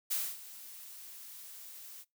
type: noise with ADSR envelope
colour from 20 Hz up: blue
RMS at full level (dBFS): -32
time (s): 0.1-2.05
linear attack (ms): 17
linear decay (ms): 250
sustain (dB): -17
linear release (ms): 43
effects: noise-tail reverb RT60 0.2 s tail -23 dB re dry